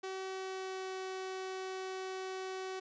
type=tone with pitch glide; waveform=sawtooth; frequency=379.9 to 377.1 Hz; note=F#4 to F#4; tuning=+46 to +33 cents; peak=-35 dBFS; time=0.03-2.8 s; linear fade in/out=10 ms; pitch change=-13 cents; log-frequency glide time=0.24-0.94 s; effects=resampled to 16000 Hz